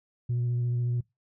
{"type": "tone with vibrato", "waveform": "sine", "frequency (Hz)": 121.2, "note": "B2", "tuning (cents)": -32, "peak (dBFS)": -23, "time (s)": [0.29, 1.01], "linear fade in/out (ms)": 10, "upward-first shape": "square", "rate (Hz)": 14, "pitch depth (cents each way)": 12, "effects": ["noise-tail reverb RT60 0.2 s tail -23 dB re dry", "tanh soft clip ceiling -23 dBFS"]}